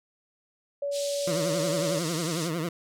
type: tone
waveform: sine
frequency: 568 Hz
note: C#5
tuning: 42 cents sharp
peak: -27 dBFS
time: 0.82-1.99 s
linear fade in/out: 5 ms
type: band-pass noise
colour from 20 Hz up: pink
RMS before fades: -37 dBFS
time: 0.91-2.51 s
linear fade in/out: 50 ms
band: 3500 to 9200 Hz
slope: 24 dB/octave
type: tone with vibrato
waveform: 20% pulse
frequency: 164.81 Hz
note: E3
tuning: in tune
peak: -23 dBFS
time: 1.27-2.69 s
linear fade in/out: 5 ms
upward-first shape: triangle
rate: 11 Hz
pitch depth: 160 cents each way
effects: none